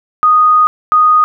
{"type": "tone bursts at uneven times", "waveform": "sine", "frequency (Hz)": 1240, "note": "D#6", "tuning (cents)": -6, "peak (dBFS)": -5, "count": 2, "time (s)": [[0.23, 0.67], [0.92, 1.24]], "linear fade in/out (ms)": 0, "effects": []}